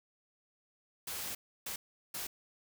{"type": "noise bursts at uneven times", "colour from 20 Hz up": "white", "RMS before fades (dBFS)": -40, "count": 3, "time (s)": [[1.07, 1.35], [1.66, 1.76], [2.14, 2.27]], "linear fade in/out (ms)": 5, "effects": []}